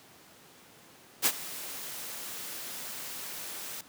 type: noise with ADSR envelope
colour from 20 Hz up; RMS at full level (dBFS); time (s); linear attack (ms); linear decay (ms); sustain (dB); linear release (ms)
white; -23; 1.22-3.81; 38; 57; -17; 4
effects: pink hiss -55 dBFS RMS until 3.88 s + high-pass 150 Hz 12 dB/octave